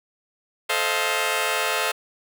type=chord; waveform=10% pulse; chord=F dominant seventh; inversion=first; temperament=just; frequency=436.5 / 523.8 / 628.6 / 698.5 Hz; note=A4 / C5 / Eb5 / F5; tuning=-14 / +2 / +18 / 0 cents; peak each=-19 dBFS; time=0.69-1.92 s; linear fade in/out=10 ms; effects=none